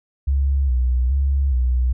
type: tone with vibrato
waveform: sine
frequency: 65.41 Hz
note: C2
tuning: in tune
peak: -15 dBFS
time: 0.27-1.93 s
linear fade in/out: 10 ms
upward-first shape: square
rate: 1.2 Hz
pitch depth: 84 cents each way
effects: none